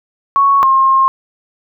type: tone pair in turn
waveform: sine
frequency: 1108.7 / 1067.9 Hz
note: C#6 / C6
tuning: 0 / +35 cents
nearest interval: minor second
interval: 65 cents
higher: first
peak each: -7 dBFS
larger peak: neither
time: 0.36-0.63 / 0.63-1.08 s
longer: second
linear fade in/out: 0 ms
effects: none